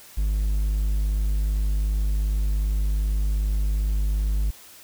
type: tone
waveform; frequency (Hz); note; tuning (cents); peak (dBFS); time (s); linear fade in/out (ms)
triangle; 51.3; G#1; -21; -18; 0.17-4.51; 10
effects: white hiss -47 dBFS RMS until 4.83 s